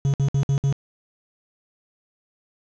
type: tone bursts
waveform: triangle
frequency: 138.59 Hz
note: C#3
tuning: in tune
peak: -15 dBFS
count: 5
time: 0.05-0.726 s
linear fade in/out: 0 ms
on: 88 ms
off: 59 ms
effects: resampled to 16000 Hz + 7-bit